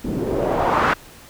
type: noise with low-pass filter sweep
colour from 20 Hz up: white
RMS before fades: -20 dBFS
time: 0.04-0.94 s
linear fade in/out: 10 ms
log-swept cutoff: 250 to 1500 Hz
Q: 2
effects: pink hiss -44 dBFS RMS until 1.29 s